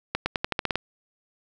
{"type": "accelerating click train", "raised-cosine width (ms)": 0.3, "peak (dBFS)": -8, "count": 9, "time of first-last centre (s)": [0.15, 0.756], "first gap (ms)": 110, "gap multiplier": 0.89, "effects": []}